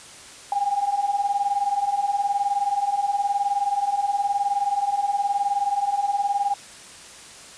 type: beating tone pair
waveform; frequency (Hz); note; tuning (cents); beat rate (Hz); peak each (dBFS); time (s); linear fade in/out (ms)
sine; 794 / 813; G5 / G#5; +22 / -37; 19; -25 / -22; 0.52-6.54; 2
effects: white hiss -43 dBFS RMS until 7.57 s + resampled to 22050 Hz